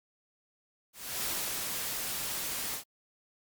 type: noise with ADSR envelope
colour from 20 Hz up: white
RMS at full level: -33 dBFS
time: 0.93-2.84 s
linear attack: 300 ms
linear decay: 360 ms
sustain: -2 dB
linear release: 100 ms
effects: Opus 48 kbps